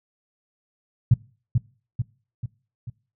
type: tone with echo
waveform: sine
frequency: 120.2 Hz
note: B2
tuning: 46 cents flat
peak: -10 dBFS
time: 1.11-1.14 s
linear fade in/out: 5 ms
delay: 440 ms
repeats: 4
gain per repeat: -5 dB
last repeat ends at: 2.9 s
effects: noise-tail reverb RT60 0.4 s tail -23 dB re dry

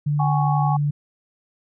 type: tone with pitch glide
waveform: sine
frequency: 146.83 to 145.9 Hz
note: D3 to D3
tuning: 0 to -11 cents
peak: -18 dBFS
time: 0.06-0.91 s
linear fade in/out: 10 ms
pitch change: -11 cents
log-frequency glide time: 0.18-0.51 s
type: chord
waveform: sine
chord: F# suspended second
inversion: none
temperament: equal with one note detuned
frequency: 759 / 830.6 / 1108.7 Hz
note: F#5 / G#5 / C#6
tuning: +44 / 0 / 0 cents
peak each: -26 / -23 / -27 dBFS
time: 0.19-0.77 s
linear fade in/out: 10 ms
effects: none

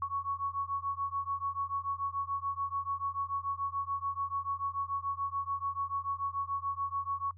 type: beating tone pair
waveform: sine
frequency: 1108.7 / 1115.6 Hz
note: C#6 / C#6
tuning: 0 / +11 cents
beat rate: 6.9 Hz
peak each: -35 / -35 dBFS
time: 0.02-7.31 s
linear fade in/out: 2 ms
effects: noise-tail reverb RT60 0.1 s tail -23 dB re dry + added 90 Hz sine -50 dBFS peak until 7.37 s

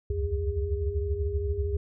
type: tone cluster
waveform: sine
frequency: 66.5 / 74.4 / 87.1 / 406.5 Hz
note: C2 / D2 / F2 / G#4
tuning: +29 / +23 / -4 / -37 cents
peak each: -32 / -30 / -32 / -32 dBFS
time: 0.1-1.77 s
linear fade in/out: 5 ms
effects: none

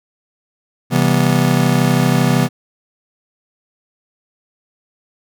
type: chord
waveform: square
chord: C major seventh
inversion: none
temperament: just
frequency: 130.81 / 163.52 / 196.22 / 245.3 Hz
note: C3 / E3 / G3 / B3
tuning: 0 / -14 / +2 / -12 cents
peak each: -17 / -17 / -21 / -18 dBFS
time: 0.9-2.49 s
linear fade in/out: 50 ms
effects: none

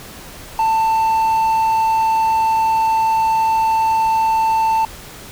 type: tone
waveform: triangle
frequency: 890 Hz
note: A5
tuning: 20 cents sharp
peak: -11 dBFS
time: 0.59-4.85 s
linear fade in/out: 2 ms
effects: pink hiss -36 dBFS RMS until 5.31 s

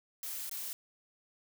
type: noise with dropouts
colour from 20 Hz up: blue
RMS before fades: -40 dBFS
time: 0.23-0.73 s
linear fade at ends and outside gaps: 1 ms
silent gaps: 0.495-0.513 s
effects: none

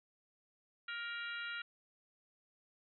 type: harmonic tone with a mistuned harmonic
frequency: 469.1 Hz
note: A#4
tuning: 11 cents sharp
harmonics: 3 / 4 / 5 / 6 / 7 / 8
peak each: -42 / -48 / -50 / -49 / -53 / -53 dBFS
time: 0.88-1.62 s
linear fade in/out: 5 ms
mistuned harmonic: 8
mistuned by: +76 cents
effects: none

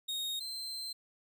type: tone pair in turn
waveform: 40% pulse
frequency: 3729 / 4118 Hz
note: A#7 / C8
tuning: 0 / -28 cents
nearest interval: major second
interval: 172 cents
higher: second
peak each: -33 / -37 dBFS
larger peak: first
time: 0.08-0.4 / 0.4-0.93 s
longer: second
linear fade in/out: 10 ms
effects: none

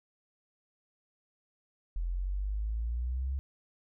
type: exponential sweep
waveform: sine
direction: up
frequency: 41.85 to 68.7 Hz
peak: -30 dBFS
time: 1.96-3.39 s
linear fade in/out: 0 ms
effects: none

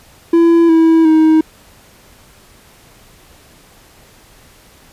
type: tone with pitch steps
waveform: triangle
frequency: 335.7 / 325.6 / 315.8 Hz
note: E4 / E4 / D#4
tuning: +32 / -21 / +26 cents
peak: -4 dBFS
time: 0.33-1.41 s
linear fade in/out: 5 ms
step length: 360 ms
effects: pink hiss -45 dBFS RMS until 4.92 s + resampled to 32000 Hz

